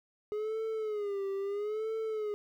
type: tone with vibrato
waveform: triangle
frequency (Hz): 416.9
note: G#4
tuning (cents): +7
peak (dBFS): -30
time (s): 0.32-2.34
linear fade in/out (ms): 0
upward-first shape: sine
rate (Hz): 0.76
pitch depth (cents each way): 110
effects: 12-bit